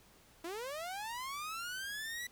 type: linear sweep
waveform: sawtooth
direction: up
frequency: 320 to 1975.5 Hz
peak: -36 dBFS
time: 0.44-2.27 s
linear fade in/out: 5 ms
effects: pink hiss -63 dBFS RMS until 2.31 s